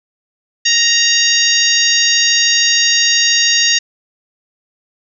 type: harmonic tone with a mistuned harmonic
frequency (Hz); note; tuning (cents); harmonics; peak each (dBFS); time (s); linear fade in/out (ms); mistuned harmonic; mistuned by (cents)
933; A#5; +1; 2 / 3 / 4 / 5 / 6 / 7; -17 / -17 / -17 / -17 / -17 / -17; 0.65-3.79; 10; 7; +21
effects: none